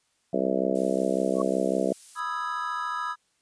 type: harmonic tone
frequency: 65.41 Hz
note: C2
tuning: in tune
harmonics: 3 / 4 / 5 / 6 / 7 / 8 / 9 / 10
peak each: -31 / -31 / -31 / -31 / -31 / -31 / -31 / -31 dBFS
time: 0.33-1.93 s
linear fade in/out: 5 ms
type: noise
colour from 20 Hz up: violet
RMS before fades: -42 dBFS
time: 0.75-2.2 s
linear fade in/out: 5 ms
type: tone with exponential growth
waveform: sine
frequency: 1108.7 Hz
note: C#6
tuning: in tune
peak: -25 dBFS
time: 1.34-1.42 s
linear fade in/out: 5 ms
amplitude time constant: 16 ms
type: chord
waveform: triangle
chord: E major seventh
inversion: second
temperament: equal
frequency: 987.8 / 1244.5 / 1318.5 / 1661.2 Hz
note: B5 / D#6 / E6 / G#6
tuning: 0 / 0 / 0 / 0 cents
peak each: -32 / -30 / -33 / -34 dBFS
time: 2.15-3.16 s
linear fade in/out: 50 ms
effects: white hiss -70 dBFS RMS until 3.41 s + resampled to 22050 Hz